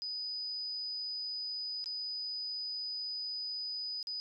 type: tone with dropouts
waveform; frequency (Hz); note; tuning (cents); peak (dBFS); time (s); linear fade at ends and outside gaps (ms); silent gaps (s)
sine; 4978; D#8; 0; -36; 0.02-4.2; 0; 1.842-1.859 / 4.028-4.071
effects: none